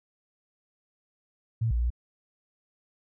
sine tone with pitch steps, 113.6 / 58.5 / 59.7 Hz, A#2 / A#1 / A#1, -44 / +7 / +42 cents, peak -23 dBFS, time 1.61-1.904 s, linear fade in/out 10 ms, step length 98 ms, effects none

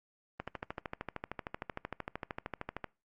click train, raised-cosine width 0.5 ms, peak -22 dBFS, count 33, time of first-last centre 0.4-2.843 s, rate 13.1 Hz, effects noise-tail reverb RT60 0.3 s tail -24 dB re dry + Opus 24 kbps

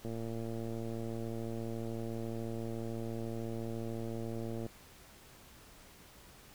click train, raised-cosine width 2 ms, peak -28 dBFS, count 527, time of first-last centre 0.05-4.664 s, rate 114 Hz, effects pink hiss -57 dBFS RMS until 6.54 s

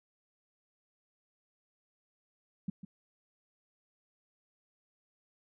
sine tone with echo, 190 Hz, F#3, 46 cents sharp, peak -30 dBFS, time 2.68-2.7 s, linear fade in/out 5 ms, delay 150 ms, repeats 1, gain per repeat -11 dB, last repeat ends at 2.85 s, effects none

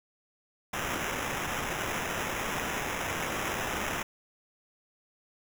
blue noise with sample-and-hold, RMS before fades -33 dBFS, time 0.73-4.03 s, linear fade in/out 5 ms, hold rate 4410 Hz, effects none

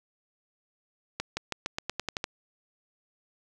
accelerating click train, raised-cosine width 0.2 ms, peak -13 dBFS, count 10, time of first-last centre 1.2-2.241 s, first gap 170 ms, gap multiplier 0.9, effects none

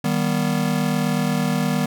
square chord, Eb augmented, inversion none, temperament just, 155.56 / 194.45 / 243.1 Hz, Eb3 / G3 / B3, 0 / -14 / -27 cents, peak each -24 dBFS, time 0.04-1.86 s, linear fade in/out 5 ms, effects none

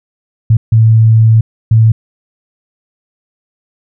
sine tone bursts at uneven times, 111.7 Hz, A2, 27 cents sharp, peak -3 dBFS, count 3, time 0.5-0.57 / 0.72-1.41 / 1.71-1.92 s, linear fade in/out 5 ms, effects none

